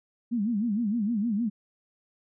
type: tone with vibrato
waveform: sine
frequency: 218.9 Hz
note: A3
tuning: 9 cents flat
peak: -24 dBFS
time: 0.31-1.5 s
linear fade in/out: 20 ms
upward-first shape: sine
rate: 6.5 Hz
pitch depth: 180 cents each way
effects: none